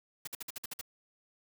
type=noise bursts; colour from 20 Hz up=white; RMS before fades=-40 dBFS; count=8; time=0.25-0.813 s; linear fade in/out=5 ms; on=24 ms; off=53 ms; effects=none